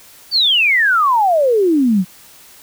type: exponential sweep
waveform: sine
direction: down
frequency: 4699 to 173.9 Hz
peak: -10 dBFS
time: 0.31-2.05 s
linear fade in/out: 50 ms
effects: white hiss -43 dBFS RMS until 2.62 s